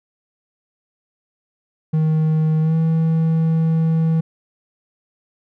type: tone with pitch glide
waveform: triangle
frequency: 157.1 to 161.8 Hz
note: D#3 to E3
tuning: +17 to -32 cents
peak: -12 dBFS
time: 1.93-4.21 s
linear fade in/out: 10 ms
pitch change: +51 cents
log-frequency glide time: 2.61-2.75 s
effects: none